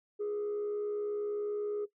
sine tone with frequency modulation, 415.4 Hz, G#4, in tune, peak -30 dBFS, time 0.19-1.86 s, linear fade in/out 20 ms, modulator 67.9 Hz, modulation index 0.23, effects noise-tail reverb RT60 0.1 s tail -17 dB re dry + tanh soft clip ceiling -30 dBFS

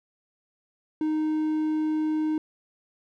triangle tone, 310 Hz, D#4, 6 cents flat, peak -21 dBFS, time 1.01-2.38 s, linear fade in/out 2 ms, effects none

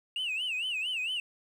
sine tone with vibrato, 2760 Hz, F7, 21 cents flat, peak -28 dBFS, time 0.16-1.2 s, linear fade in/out 2 ms, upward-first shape sine, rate 4.4 Hz, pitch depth 180 cents each way, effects tanh soft clip ceiling -28 dBFS + 10-bit

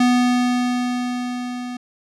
square tone with level ramp, 246.9 Hz, B3, in tune, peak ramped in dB -13 to -28 dBFS, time 0-1.77 s, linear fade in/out 5 ms, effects low-pass 7000 Hz 12 dB/octave

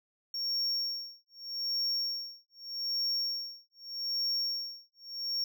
triangle tone with tremolo, 5520 Hz, F8, 21 cents flat, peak -27 dBFS, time 0.34-5.44 s, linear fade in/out 2 ms, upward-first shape sine, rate 0.82 Hz, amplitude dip 100%, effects none

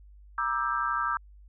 sine chord, E half-diminished seventh, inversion second, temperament just, 949.3 / 1186.7 / 1318.5 / 1582.2 Hz, Bb5 / D6 / E6 / G6, +31 / +18 / 0 / +16 cents, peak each -34 / -30 / -30 / -33 dBFS, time 0.38-1.17 s, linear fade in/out 2 ms, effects added 50 Hz sine -49 dBFS peak until 1.48 s

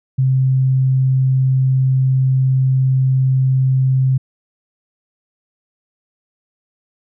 sine tone, 131.4 Hz, C3, 8 cents sharp, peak -11 dBFS, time 0.18-4.18 s, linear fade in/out 10 ms, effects none

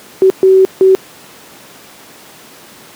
sine tone bursts at uneven times, 380 Hz, F#4, 46 cents sharp, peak -3 dBFS, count 3, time 0.22-0.3 / 0.43-0.65 / 0.81-0.95 s, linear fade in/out 0 ms, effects pink hiss -37 dBFS RMS until 2.95 s + high-pass 200 Hz 12 dB/octave

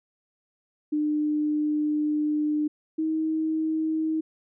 sine tone pair in turn, 300.8 / 316.3 Hz, D4 / D#4, +42 / +29 cents, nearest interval minor second, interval 87 cents, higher second, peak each -22 / -23 dBFS, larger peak first, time 0.92-2.68 / 2.98-4.21 s, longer first, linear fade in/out 10 ms, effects none

